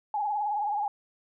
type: tone with vibrato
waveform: sine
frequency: 830.6 Hz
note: G#5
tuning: in tune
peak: -26 dBFS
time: 0.14-0.88 s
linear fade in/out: 2 ms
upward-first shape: triangle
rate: 19 Hz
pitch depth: 78 cents each way
effects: none